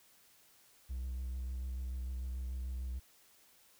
triangle tone with vibrato, 63.3 Hz, B1, 43 cents sharp, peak -34 dBFS, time 0.89-3 s, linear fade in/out 20 ms, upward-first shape square, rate 6.8 Hz, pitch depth 22 cents each way, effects tanh soft clip ceiling -31 dBFS + white hiss -65 dBFS RMS until 3.79 s

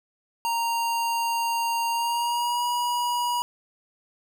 square tone with pitch glide, 930 to 966.7 Hz, A#5 to B5, -4 to -37 cents, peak -24 dBFS, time 0.45-3.42 s, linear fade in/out 0 ms, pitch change +67 cents, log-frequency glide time 1.91-2.64 s, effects none

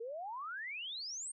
sine exponential sweep, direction up, 440 to 8870 Hz, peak -40 dBFS, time 0-1.32 s, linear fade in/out 10 ms, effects none

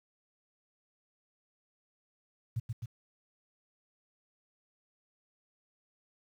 sine tone with echo, 114.7 Hz, A#2, 28 cents flat, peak -29 dBFS, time 2.56-2.6 s, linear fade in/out 10 ms, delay 130 ms, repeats 2, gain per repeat -3 dB, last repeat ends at 2.86 s, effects 10-bit

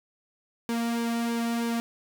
sawtooth tone with flanger, 233.1 Hz, A#3, in tune, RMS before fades -28 dBFS, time 0.69-1.8 s, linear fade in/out 0 ms, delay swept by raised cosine 1.5 to 2.45 ms, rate 3.1 Hz, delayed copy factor -0.65, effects none

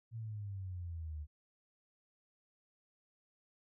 sine exponential sweep, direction down, 116.5 to 73.42 Hz, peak -40 dBFS, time 0.11-1.27 s, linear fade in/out 50 ms, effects none

